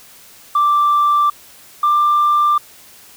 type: tone pair in turn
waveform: sine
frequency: 1174.7 / 1186.3 Hz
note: D6 / D6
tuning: 0 / +17 cents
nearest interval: unison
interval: 17 cents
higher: second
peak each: -9 / -9 dBFS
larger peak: neither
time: 0.55-1.3 / 1.83-2.58 s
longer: neither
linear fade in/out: 5 ms
effects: tanh soft clip ceiling -8 dBFS + white hiss -43 dBFS RMS until 3.16 s